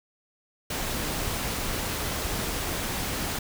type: noise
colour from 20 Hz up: pink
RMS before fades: -30 dBFS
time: 0.7-3.39 s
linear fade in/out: 5 ms
effects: none